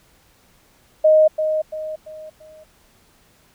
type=tone with echo; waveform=sine; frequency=622.3 Hz; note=D#5; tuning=in tune; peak=-9 dBFS; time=1.04-1.28 s; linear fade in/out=10 ms; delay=340 ms; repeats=4; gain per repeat=-8 dB; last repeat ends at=2.64 s; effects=pink hiss -56 dBFS RMS until 3.54 s